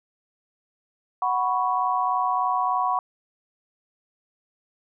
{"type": "chord", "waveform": "sine", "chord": "F# suspended fourth", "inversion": "none", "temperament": "just", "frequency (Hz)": [740, 986.7, 1110], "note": ["F#5", "B5", "C#6"], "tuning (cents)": [0, -2, 2], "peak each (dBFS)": -25, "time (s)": [1.22, 2.99], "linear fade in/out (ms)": 2, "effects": []}